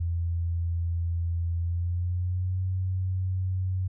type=tone with pitch glide; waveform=sine; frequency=84.8 to 93.01 Hz; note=E2 to F#2; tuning=+50 to +10 cents; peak=-25 dBFS; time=0-3.88 s; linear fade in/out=10 ms; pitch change=+160 cents; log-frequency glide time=1.59-2.61 s; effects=none